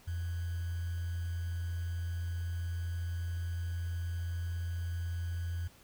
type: tone with sample-and-hold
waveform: sine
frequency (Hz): 85.8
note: F2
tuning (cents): -30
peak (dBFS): -33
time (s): 0.07-5.68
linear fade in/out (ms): 10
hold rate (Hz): 1575
effects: pink hiss -60 dBFS RMS until 5.83 s